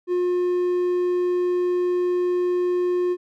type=tone; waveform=triangle; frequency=357.5 Hz; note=F4; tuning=41 cents sharp; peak=-17 dBFS; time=0.07-3.17 s; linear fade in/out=50 ms; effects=none